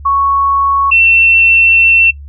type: tone pair in turn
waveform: sine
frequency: 1108.7 / 2697 Hz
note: C#6 / E7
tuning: 0 / +39 cents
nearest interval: octave + minor third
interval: 1539 cents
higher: second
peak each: -8 / -5 dBFS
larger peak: second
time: 0.05-0.91 / 0.91-2.11 s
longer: second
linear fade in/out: 10 ms
effects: noise-tail reverb RT60 0.1 s tail -20 dB re dry + added 71 Hz sine -27 dBFS peak until 2.28 s